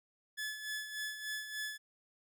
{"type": "tone with tremolo", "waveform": "sawtooth", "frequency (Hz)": 1719, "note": "A6", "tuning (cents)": -41, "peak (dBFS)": -33, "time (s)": [0.37, 1.78], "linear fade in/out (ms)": 20, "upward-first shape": "sine", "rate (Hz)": 3.4, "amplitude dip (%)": 60, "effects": []}